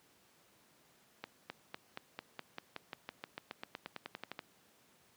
accelerating click train, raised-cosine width 0.3 ms, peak -25 dBFS, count 22, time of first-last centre 1.24-4.392 s, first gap 260 ms, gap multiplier 0.94, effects pink hiss -67 dBFS RMS until 5.16 s + high-pass 150 Hz 12 dB/octave

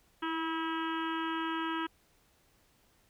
harmonic tone with a mistuned harmonic, 323.5 Hz, E4, 32 cents flat, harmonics 1 / 3 / 4 / 5 / 6 / 7 / 8 / 9 / 10, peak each -35 / -38 / -39 / -41 / -48 / -53 / -49 / -46 / -48 dBFS, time 0.22-1.87 s, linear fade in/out 10 ms, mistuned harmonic 1, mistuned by +16 cents, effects pink hiss -68 dBFS RMS until 3.09 s

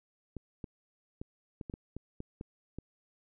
clicks, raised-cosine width 3 ms, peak -27 dBFS, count 10, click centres 0.367 / 0.642 / 1.215 / 1.612 / 1.698 / 1.739 / 1.966 / 2.204 / 2.411 / 2.786 s, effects none

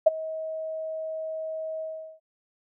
sine tone with ADSR envelope, 636 Hz, D#5, 38 cents sharp, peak -10 dBFS, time 0.06-2.2 s, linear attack 11 ms, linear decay 20 ms, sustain -20 dB, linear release 390 ms, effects none

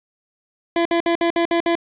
25% pulse tone bursts, 338.5 Hz, E4, 46 cents sharp, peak -12 dBFS, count 7, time 0.76-1.753 s, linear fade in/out 2 ms, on 93 ms, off 57 ms, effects resampled to 8000 Hz + 7-bit

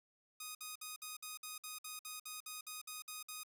5% pulse tone bursts, 1244.5 Hz, D#6, in tune, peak -33 dBFS, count 15, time 0.4-3.434 s, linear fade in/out 5 ms, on 150 ms, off 56 ms, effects none

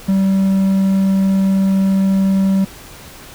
triangle tone, 193.1 Hz, G3, 26 cents flat, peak -9 dBFS, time 0.08-2.65 s, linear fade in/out 10 ms, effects pink hiss -37 dBFS RMS until 3.34 s

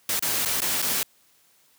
white noise with dropouts, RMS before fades -25 dBFS, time 0.09-1.03 s, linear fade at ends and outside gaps 2 ms, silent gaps 0.194-0.224 / 0.451-0.457 / 0.605-0.618 / 0.819-0.824 s, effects white hiss -61 dBFS RMS until 1.78 s + high-pass 80 Hz 12 dB/octave

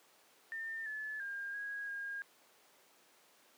sine tone with pitch steps, 1804 / 1726 / 1609 / 1648 / 1622 Hz, A6 / A6 / G6 / G#6 / G#6, +43 / -34 / +45 / -14 / -41 cents, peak -39 dBFS, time 0.52-2.22 s, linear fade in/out 0 ms, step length 340 ms, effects pink hiss -65 dBFS RMS until 3.57 s + high-pass 400 Hz 12 dB/octave

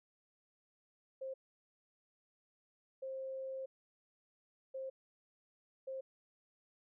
sine tone bursts at uneven times, 530 Hz, C5, 22 cents sharp, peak -40 dBFS, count 4, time 1.21-1.34 / 3.02-3.66 / 4.74-4.9 / 5.87-6.01 s, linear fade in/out 10 ms, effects none

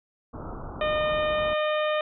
pink low-pass noise, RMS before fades -37 dBFS, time 0.33-1.54 s, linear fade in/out 10 ms, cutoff 1400 Hz, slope 96 dB/octave
harmonic tone, 610 Hz, D#5, 34 cents flat, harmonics 1 / 2 / 3 / 4 / 5 / 6, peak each -24 / -30 / -34 / -36 / -38 / -40 dBFS, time 0.81-2.01 s, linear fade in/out 2 ms
effects none

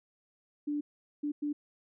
sine tone bursts at uneven times, 293.7 Hz, D4, in tune, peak -30 dBFS, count 3, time 0.67-0.81 / 1.23-1.32 / 1.42-1.53 s, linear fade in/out 10 ms, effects none

